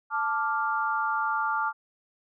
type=chord; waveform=sine; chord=D minor; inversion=second; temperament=equal; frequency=880 / 1174.7 / 1396.9 Hz; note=A5 / D6 / F6; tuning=0 / 0 / 0 cents; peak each=-29 dBFS; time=0.1-1.73 s; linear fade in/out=50 ms; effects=none